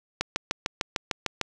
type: click train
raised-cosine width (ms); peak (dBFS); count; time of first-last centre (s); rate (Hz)
0.2; -8; 9; 0.21-1.413; 6.65
effects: none